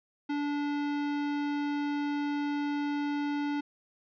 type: tone with hard clipping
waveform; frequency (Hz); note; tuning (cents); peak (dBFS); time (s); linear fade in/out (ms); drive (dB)
sine; 290; D4; -22; -31; 0.29-3.61; 10; 18
effects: resampled to 16000 Hz